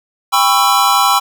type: chord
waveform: square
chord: C# half-diminished seventh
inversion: second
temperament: just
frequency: 798.3 / 997.9 / 1108.7 / 1330.5 Hz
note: G5 / B5 / C#6 / E6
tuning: +31 / +18 / 0 / +16 cents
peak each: -16 dBFS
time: 0.32-1.2 s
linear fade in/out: 20 ms
effects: none